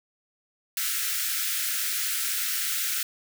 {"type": "high-pass noise", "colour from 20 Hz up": "white", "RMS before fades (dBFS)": -28, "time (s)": [0.77, 3.03], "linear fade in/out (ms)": 2, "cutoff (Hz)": 1300, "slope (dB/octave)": 96, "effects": []}